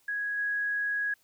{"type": "tone with level steps", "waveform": "sine", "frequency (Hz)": 1661.2, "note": "G#6", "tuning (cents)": 0, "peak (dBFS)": [-29, -27], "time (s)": [0.08, 1.14], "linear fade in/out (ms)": 5, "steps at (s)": 0.37, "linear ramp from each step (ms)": 20, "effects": ["white hiss -67 dBFS RMS until 1.23 s"]}